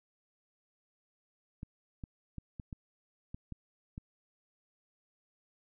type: clicks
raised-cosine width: 5 ms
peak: -29 dBFS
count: 8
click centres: 1.631 / 2.038 / 2.383 / 2.598 / 2.728 / 3.345 / 3.523 / 3.979 s
effects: none